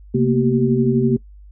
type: tone cluster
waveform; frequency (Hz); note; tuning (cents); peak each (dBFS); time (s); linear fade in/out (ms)
sine; 132.1 / 227.2 / 239.2 / 383.8; C3 / A#3 / A#3 / G4; +17 / -44 / +45 / -37; -19; 0.14-1.17; 10
effects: noise-tail reverb RT60 0.1 s tail -21 dB re dry + added 50 Hz sine -39 dBFS peak until 1.51 s

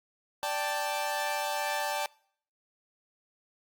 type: chord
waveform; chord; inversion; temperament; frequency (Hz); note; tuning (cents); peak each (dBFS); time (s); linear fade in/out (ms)
sawtooth; D suspended fourth; none; equal; 587.3 / 784 / 880; D5 / G5 / A5; 0 / 0 / 0; -31 / -31 / -29; 0.43-2.06; 0
effects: noise-tail reverb RT60 0.6 s tail -25 dB re dry + Opus 48 kbps

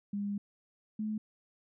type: tone pair in turn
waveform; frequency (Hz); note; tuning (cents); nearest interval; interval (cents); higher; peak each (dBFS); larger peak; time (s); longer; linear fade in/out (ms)
sine; 202.7 / 214.8; G#3 / A3; -42 / -41; minor second; 101; second; -32 / -32; neither; 0.13-0.38 / 0.99-1.18; first; 5
effects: none

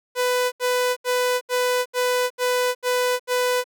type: tone bursts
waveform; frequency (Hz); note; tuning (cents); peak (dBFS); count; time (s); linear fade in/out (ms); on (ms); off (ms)
sawtooth; 497.6; B4; +13; -15; 8; 0.15-3.642; 50; 370; 76
effects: none

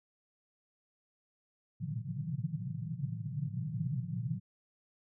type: band-pass noise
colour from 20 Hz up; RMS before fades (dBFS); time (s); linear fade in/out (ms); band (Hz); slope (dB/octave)
pink; -37; 1.8-4.4; 20; 110 to 180; 96
effects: none

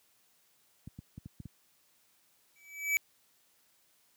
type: clicks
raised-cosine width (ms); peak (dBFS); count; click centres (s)
5; -30; 6; 0.875 / 0.989 / 1.179 / 1.259 / 1.402 / 1.456
type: tone with exponential growth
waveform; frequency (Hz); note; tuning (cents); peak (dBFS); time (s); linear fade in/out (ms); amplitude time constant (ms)
square; 2296; D7; -40; -24; 2.56-2.97; 0; 88
effects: white hiss -69 dBFS RMS until 4.16 s + high-pass 80 Hz 12 dB/octave

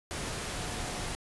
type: tone in noise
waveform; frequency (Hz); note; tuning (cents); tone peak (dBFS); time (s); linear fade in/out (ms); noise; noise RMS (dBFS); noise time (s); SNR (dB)
sine; 724; F#5; -38; -46; 0.53-1.06; 0; pink; -36; 0.11-1.15; -13
effects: resampled to 24000 Hz

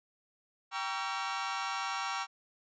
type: chord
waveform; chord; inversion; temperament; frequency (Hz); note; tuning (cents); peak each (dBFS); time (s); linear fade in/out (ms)
sawtooth; G diminished seventh; none; just; 784 / 940.8 / 1128.9 / 1354.7; G5 / Bb5 / Db6 / Fb6; 0 / +16 / +31 / +47; -35 / -36 / -35 / -35; 0.71-2.27; 50
effects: resampled to 16000 Hz

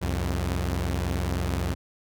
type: tone pair together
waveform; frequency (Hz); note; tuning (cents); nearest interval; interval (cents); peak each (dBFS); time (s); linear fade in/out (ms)
sawtooth; 65.8 / 89.37; C2 / F2; +10 / +40; perfect fourth; 530; -24; 0.01-1.75; 20
effects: none

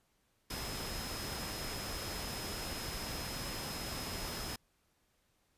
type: tone in noise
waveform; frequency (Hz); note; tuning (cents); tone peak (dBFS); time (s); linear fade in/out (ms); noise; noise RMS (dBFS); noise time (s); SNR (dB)
sine; 5120; D#8; +49; -46; 0.5-4.56; 5; pink; -41; 0.5-4.56; -8
effects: pink hiss -75 dBFS RMS until 5.57 s + resampled to 32000 Hz

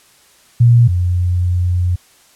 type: tone pair in turn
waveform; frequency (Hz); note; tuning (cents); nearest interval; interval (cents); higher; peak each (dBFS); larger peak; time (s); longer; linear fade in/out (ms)
sine; 118.9 / 89.07; A#2 / F2; +35 / +35; perfect fourth; 500; first; -5 / -12; first; 0.6-0.88 / 0.88-1.96; second; 10
effects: white hiss -49 dBFS RMS until 2.35 s + low-pass 11000 Hz 12 dB/octave

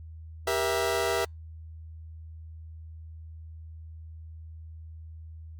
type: chord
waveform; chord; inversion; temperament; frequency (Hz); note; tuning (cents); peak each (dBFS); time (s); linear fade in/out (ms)
sawtooth; E diminished; first; just; 395.6 / 474.7 / 659.3; G4 / Bb4 / E5; +16 / +31 / 0; -26; 0.47-1.25; 5
effects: added 80 Hz sine -41 dBFS peak until 5.59 s + Opus 48 kbps

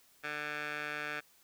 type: tone with band-pass filter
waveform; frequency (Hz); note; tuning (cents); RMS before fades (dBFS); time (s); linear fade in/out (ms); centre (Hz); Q
15% pulse; 149; D3; +25; -39; 0.23-1.21; 20; 1900; 2.5
effects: white hiss -65 dBFS RMS until 1.43 s

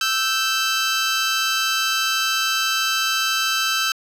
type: tone pair together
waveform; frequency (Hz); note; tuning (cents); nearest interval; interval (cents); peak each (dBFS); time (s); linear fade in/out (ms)
15% pulse; 1318.5 / 1552.4; E6 / G6; 0 / -17; minor third; 283; -15; 0.01-3.92; 2
effects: low-pass 12000 Hz 12 dB/octave

